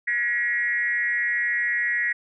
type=tone with frequency modulation; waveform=sine; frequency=1913 Hz; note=A#6; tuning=44 cents sharp; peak=-21 dBFS; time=0.07-2.13 s; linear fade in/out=10 ms; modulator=232 Hz; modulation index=0.78; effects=none